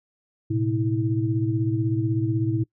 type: tone cluster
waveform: sine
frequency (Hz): 112.1 / 128.2 / 323.6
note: A2 / C3 / E4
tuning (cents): +33 / -35 / -32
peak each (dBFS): -24 / -27 / -25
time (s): 0.5-2.64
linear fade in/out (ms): 10
effects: noise-tail reverb RT60 0.1 s tail -22 dB re dry